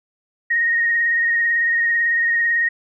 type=tone with vibrato; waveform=sine; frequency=1864.7 Hz; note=A#6; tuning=in tune; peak=-15 dBFS; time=0.5-2.69 s; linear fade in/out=10 ms; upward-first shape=triangle; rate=18 Hz; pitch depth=26 cents each way; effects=none